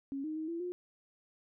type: tone with pitch steps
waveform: sine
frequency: 274.9 / 310.7 / 315.4 / 336.1 / 357 Hz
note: C#4 / D#4 / D#4 / E4 / F4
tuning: -14 / -2 / +24 / +34 / +38 cents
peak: -35 dBFS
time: 0.12-0.72 s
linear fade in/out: 0 ms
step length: 120 ms
effects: none